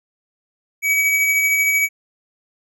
square tone with tremolo, 2274 Hz, C#7, 44 cents sharp, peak -14 dBFS, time 0.82-1.89 s, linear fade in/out 50 ms, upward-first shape sine, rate 13 Hz, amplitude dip 30%, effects none

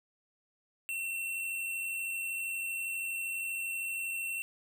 square tone with amplitude modulation, 2709 Hz, E7, 47 cents sharp, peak -33 dBFS, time 0.89-4.42 s, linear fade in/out 0 ms, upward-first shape sine, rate 92.6 Hz, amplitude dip 30%, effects none

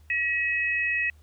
sine tone pair together, 1916 / 2558 Hz, A#6 / D#7, +47 / +47 cents, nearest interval perfect fourth, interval 500 cents, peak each -26 dBFS, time 0.1-1.1 s, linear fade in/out 2 ms, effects added 76 Hz sine -51 dBFS peak until 1.22 s + pink hiss -65 dBFS RMS until 1.22 s

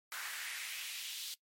pink noise with high-pass filter sweep, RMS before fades -43 dBFS, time 0.12-1.34 s, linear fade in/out 0 ms, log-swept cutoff 1400 to 3800 Hz, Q 2.2, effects noise-tail reverb RT60 0.1 s tail -20 dB re dry + MP3 64 kbps

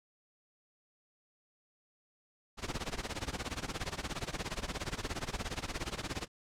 pink noise with tremolo, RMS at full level -35 dBFS, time 2.57-6.28 s, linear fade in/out 50 ms, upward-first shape sine, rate 17 Hz, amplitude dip 90%, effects low-pass 7000 Hz 12 dB/octave

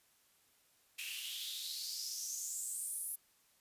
white noise with high-pass filter sweep, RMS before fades -42 dBFS, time 0.98-3.16 s, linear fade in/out 10 ms, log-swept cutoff 2500 to 11000 Hz, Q 5.9, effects white hiss -71 dBFS RMS until 3.6 s + resampled to 32000 Hz

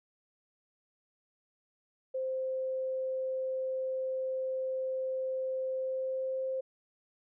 sine tone with pitch glide, 522 to 525.3 Hz, C5 to C5, -4 to +7 cents, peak -31 dBFS, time 2.14-6.61 s, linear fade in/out 10 ms, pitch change +11 cents, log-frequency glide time 5.76-6.48 s, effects none

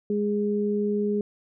sine tone pair together, 206.8 / 413.6 Hz, G#3 / G#4, -7 / -7 cents, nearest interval octave, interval 1200 cents, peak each -25 dBFS, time 0.1-1.21 s, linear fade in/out 2 ms, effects none

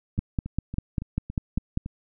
two click trains, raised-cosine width 5 ms, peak -12 / -21 dBFS, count 9 / 7, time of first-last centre 0.19-1.774 / 0.18-1.861 s, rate 5.05 / 3.57 Hz, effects none

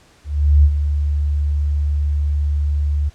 sine tone with ADSR envelope, 73.1 Hz, D2, 7 cents flat, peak -6 dBFS, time 0.24-3.1 s, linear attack 400 ms, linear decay 58 ms, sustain -9 dB, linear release 20 ms, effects pink hiss -51 dBFS RMS until 3.14 s + low-pass 8000 Hz 12 dB/octave

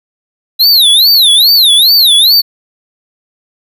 square tone with vibrato, 3946 Hz, B7, 2 cents flat, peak -4 dBFS, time 0.59-2.42 s, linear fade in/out 20 ms, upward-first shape sine, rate 2.4 Hz, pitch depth 270 cents each way, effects none

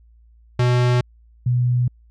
square / sine tone pair in turn, 123.3 / 123.3 Hz, B2 / B2, -2 / -2 cents, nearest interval unison, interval 0 cents, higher neither, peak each -15 dBFS, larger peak neither, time 0.59-1.01 / 1.46-1.88 s, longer neither, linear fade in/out 5 ms, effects added 57 Hz sine -48 dBFS peak until 2.1 s + low-pass 5000 Hz 12 dB/octave

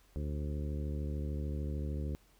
harmonic tone with a mistuned harmonic, 73.42 Hz, D2, in tune, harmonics 1 / 2 / 3 / 4 / 5 / 6 / 7, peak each -35 / -41 / -45 / -47 / -49 / -51 / -52 dBFS, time 0.16-2.15 s, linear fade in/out 0 ms, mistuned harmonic 7, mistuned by +43 cents, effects added 45 Hz sine -67 dBFS peak until 2.39 s + pink hiss -67 dBFS RMS until 2.39 s

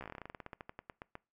slowing click train, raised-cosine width 0.5 ms, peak -29 dBFS, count 22, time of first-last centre 0.01-1.154 s, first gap 14 ms, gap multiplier 1.12, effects noise-tail reverb RT60 0.3 s tail -23 dB re dry

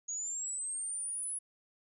sine linear sweep, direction up, 6630 to 10330 Hz, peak -35 dBFS, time 0.08-1.39 s, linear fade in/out 10 ms, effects none

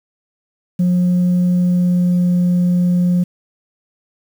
sine tone with pitch glide, 178.8 to 177.67 Hz, F3 to F3, +41 to +30 cents, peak -9 dBFS, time 0.79-3.24 s, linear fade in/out 10 ms, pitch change -11 cents, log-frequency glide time 1.51-2.25 s, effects tanh soft clip ceiling -10 dBFS + 7-bit

